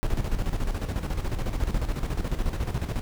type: noise with tremolo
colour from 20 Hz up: brown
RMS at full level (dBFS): -25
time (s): 0.03-3.01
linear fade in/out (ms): 0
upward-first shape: square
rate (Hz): 14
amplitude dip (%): 60
effects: none